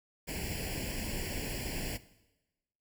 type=noise with comb filter; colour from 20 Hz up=pink; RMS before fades=-37 dBFS; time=0.27-1.98 s; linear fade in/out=20 ms; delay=0.4 ms; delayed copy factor=+0.95; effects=noise-tail reverb RT60 1.0 s tail -17 dB re dry